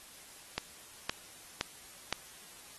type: click train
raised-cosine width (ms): 0.2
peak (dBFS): -13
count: 4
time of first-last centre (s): 0.58-2.126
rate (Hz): 1.94
effects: white hiss -53 dBFS RMS until 2.78 s + AAC 32 kbps